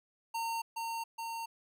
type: tone with echo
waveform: square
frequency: 915 Hz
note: A#5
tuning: 32 cents flat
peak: -34 dBFS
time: 0.34-0.62 s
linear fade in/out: 10 ms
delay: 420 ms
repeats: 2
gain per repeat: -2 dB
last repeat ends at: 1.46 s
effects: none